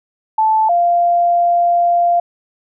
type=tone pair in turn; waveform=sine; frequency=875 / 694.5 Hz; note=A5 / F5; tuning=-10 / -10 cents; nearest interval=major third; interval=400 cents; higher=first; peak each=-10 dBFS; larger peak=neither; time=0.38-0.69 / 0.69-2.2 s; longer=second; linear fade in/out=5 ms; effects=none